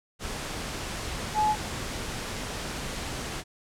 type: tone in noise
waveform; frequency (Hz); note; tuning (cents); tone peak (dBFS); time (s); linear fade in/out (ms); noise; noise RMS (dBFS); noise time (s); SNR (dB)
sine; 853; G#5; +46; -21; 1.34-1.56; 50; pink; -34; 0.19-3.44; +10
effects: low-pass 9000 Hz 12 dB/octave